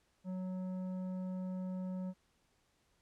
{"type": "tone with tanh clipping", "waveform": "sine", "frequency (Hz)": 185, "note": "F#3", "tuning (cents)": 0, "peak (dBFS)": -39, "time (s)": [0.24, 2.14], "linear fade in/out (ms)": 50, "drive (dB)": 10, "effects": ["pink hiss -75 dBFS RMS until 3.01 s", "low-pass 10000 Hz 12 dB/octave"]}